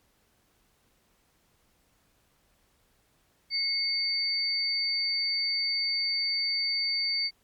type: tone pair together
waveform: sine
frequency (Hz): 2167 / 4592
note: C#7 / D8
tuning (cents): -40 / -40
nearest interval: octave + minor second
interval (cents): 1300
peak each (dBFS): -33 / -26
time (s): 3.5-7.31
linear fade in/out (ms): 50
effects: pink hiss -68 dBFS RMS until 7.43 s + MP3 96 kbps